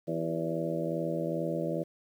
harmonic tone with a mistuned harmonic, 82.41 Hz, E2, in tune, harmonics 2 / 3 / 4 / 5 / 6 / 7 / 8, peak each -35 / -41 / -35 / -41 / -37 / -35 / -41 dBFS, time 0.07-1.84 s, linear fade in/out 20 ms, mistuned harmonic 5, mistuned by -61 cents, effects 10-bit

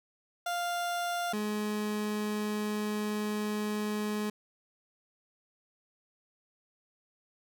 30% pulse tone pair in turn, 698.5 / 210.7 Hz, F5 / G#3, 0 / +25 cents, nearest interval octave + major sixth, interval 2075 cents, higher first, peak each -28 dBFS, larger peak neither, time 0.46-1.33 / 1.33-4.3 s, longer second, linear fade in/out 5 ms, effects none

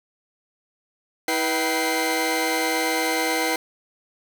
sawtooth tone cluster, 322.3 / 488 / 772 / 2078 Hz, E4 / B4 / G5 / C7, -39 / -21 / -27 / -12 cents, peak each -23 dBFS, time 1.28-3.56 s, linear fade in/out 2 ms, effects none

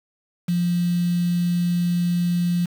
sine tone with quantisation, 174.61 Hz, F3, in tune, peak -18 dBFS, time 0.48-2.66 s, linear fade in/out 10 ms, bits 6, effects none

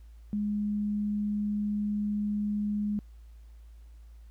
sine tone, 207.7 Hz, G#3, in tune, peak -27 dBFS, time 0.33-2.99 s, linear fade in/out 0 ms, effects added 56 Hz sine -47 dBFS peak until 4.3 s + pink hiss -70 dBFS RMS until 4.3 s

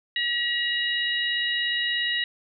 harmonic tone, 957 Hz, A#5, 45 cents sharp, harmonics 2 / 3 / 4, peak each -26 / -28 / -29 dBFS, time 0.16-2.24 s, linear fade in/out 2 ms, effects none

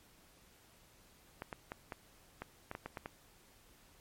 clicks, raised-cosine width 0.5 ms, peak -26 dBFS, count 10, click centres 1.421 / 1.528 / 1.719 / 1.922 / 2.42 / 2.714 / 2.751 / 2.86 / 2.972 / 3.059 s, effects pink hiss -64 dBFS RMS until 4 s + MP3 64 kbps

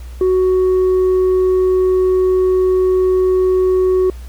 sine tone with tanh clipping, 371.3 Hz, F#4, 6 cents sharp, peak -11 dBFS, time 0.21-4.1 s, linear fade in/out 2 ms, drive 2 dB, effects added 61 Hz sine -28 dBFS peak until 4.28 s + pink hiss -45 dBFS RMS until 4.28 s

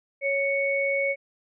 sine tone pair together, 554.4 / 2221 Hz, C#5 / C#7, 0 / +3 cents, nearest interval 2 octaves, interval 2403 cents, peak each -25 dBFS, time 0.21-1.16 s, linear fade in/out 50 ms, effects none

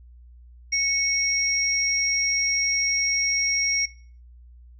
sine tone pair together, 2206 / 5609 Hz, C#7 / F8, -9 / +7 cents, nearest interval octave + major third, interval 1616 cents, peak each -23 / -23 dBFS, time 0.72-3.86 s, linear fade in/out 10 ms, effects noise-tail reverb RT60 0.4 s tail -17 dB re dry + added 60 Hz sine -45 dBFS peak until 4.79 s

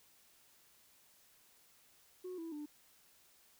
sine tone with pitch steps, 365.6 / 329.5 / 297 Hz, F#4 / E4 / D4, -21 / -1 / +20 cents, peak -40 dBFS, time 2.24-2.66 s, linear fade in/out 10 ms, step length 140 ms, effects tanh soft clip ceiling -40 dBFS + white hiss -67 dBFS RMS until 3.59 s

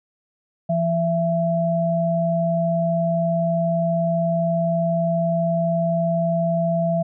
sine tone pair together, 168.75 / 668 Hz, E3 / E5, +41 / +23 cents, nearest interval 2 octaves, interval 2382 cents, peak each -21 / -20 dBFS, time 0.69-7.03 s, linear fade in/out 10 ms, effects none

